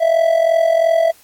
triangle tone with amplitude modulation, 659.3 Hz, E5, in tune, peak -6 dBFS, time 0-1.12 s, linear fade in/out 20 ms, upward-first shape sine, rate 42.9 Hz, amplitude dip 70%, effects white hiss -49 dBFS RMS until 1.23 s + AAC 64 kbps

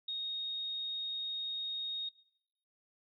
sine tone, 3729 Hz, A#7, in tune, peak -35 dBFS, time 0.08-2.09 s, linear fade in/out 5 ms, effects noise-tail reverb RT60 0.8 s tail -21 dB re dry

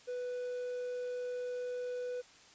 triangle tone, 494.8 Hz, B4, 3 cents sharp, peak -34 dBFS, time 0.07-2.22 s, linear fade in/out 20 ms, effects white hiss -59 dBFS RMS until 2.54 s + resampled to 16000 Hz

